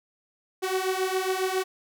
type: beating tone pair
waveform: sawtooth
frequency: 372.3 / 379.6 Hz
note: F#4 / F#4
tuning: +11 / +44 cents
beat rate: 7.3 Hz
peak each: -24 / -24 dBFS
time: 0.62-1.64 s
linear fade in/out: 20 ms
effects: none